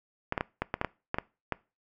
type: clicks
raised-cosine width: 0.5 ms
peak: -13 dBFS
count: 10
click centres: 0.324 / 0.378 / 0.409 / 0.62 / 0.741 / 0.814 / 0.847 / 1.144 / 1.185 / 1.523 s
effects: noise-tail reverb RT60 0.3 s tail -22 dB re dry